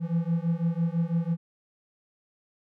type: beating tone pair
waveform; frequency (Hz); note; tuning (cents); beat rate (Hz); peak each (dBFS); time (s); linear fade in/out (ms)
triangle; 164.81 / 170.81; E3 / F3; 0 / -38; 6; -25; 0-1.37; 50
effects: none